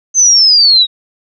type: linear sweep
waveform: sine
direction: down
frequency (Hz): 6272 to 3754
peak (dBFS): -4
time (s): 0.14-0.87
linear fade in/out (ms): 50
effects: none